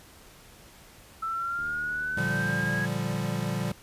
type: linear sweep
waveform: sine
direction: up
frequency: 1318.5 to 1661.2 Hz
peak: -28 dBFS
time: 1.22-2.86 s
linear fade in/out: 10 ms
type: click train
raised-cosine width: 3 ms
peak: -37 dBFS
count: 94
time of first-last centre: 1.59-2.807 s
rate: 76.4 Hz
type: chord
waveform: square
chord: G minor seventh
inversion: first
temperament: equal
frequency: 116.54 / 146.83 / 174.61 / 196 Hz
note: Bb2 / D3 / F3 / G3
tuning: 0 / 0 / 0 / 0 cents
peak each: -34 dBFS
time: 2.17-3.72 s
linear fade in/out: 5 ms
effects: pink hiss -52 dBFS RMS until 3.82 s + resampled to 32000 Hz